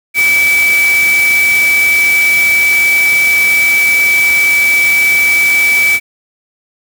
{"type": "tone in noise", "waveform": "sine", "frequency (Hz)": 2300, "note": "D7", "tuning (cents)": -37, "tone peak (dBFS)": -7, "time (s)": [0.14, 6], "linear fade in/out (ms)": 50, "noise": "white", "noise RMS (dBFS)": -20, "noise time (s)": [0.14, 6], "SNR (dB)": 10, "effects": []}